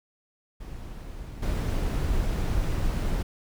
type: noise with level steps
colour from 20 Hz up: brown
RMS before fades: -38 / -26 dBFS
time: 0.6-3.23 s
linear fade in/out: 10 ms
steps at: 1.42 s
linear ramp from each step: 10 ms
effects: none